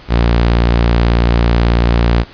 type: tone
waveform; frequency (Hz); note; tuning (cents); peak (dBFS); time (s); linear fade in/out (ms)
sawtooth; 58.27; A#1; 0; -5; 0.08-2.25; 50
effects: pink hiss -38 dBFS RMS until 2.33 s + resampled to 11025 Hz